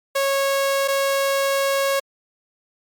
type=tone pair in turn; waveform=sawtooth; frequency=550 / 550 Hz; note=C#5 / C#5; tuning=-14 / -14 cents; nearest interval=unison; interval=0 cents; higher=neither; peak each=-14 dBFS; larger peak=neither; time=0.15-0.88 / 0.88-2 s; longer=second; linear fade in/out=10 ms; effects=MP3 96 kbps